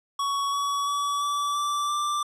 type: tone with pitch steps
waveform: square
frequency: 1119 / 1130.7 / 1142.5 / 1154.5 / 1166.5 / 1178.7 Hz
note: C#6 / C#6 / D6 / D6 / D6 / D6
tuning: +16 / +34 / -48 / -30 / -12 / +6 cents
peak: -25 dBFS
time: 0.19-2.23 s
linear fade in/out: 5 ms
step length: 340 ms
effects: low-pass 10000 Hz 12 dB/octave